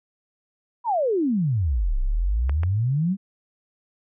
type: exponential two-way sweep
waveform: sine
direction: down then up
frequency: 1006 to 30.12 to 202.8 Hz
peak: -19 dBFS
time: 0.84-3.17 s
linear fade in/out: 50 ms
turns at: 1.99 s
type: clicks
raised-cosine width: 0.5 ms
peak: -18 dBFS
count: 2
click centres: 2.495 / 2.634 s
effects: none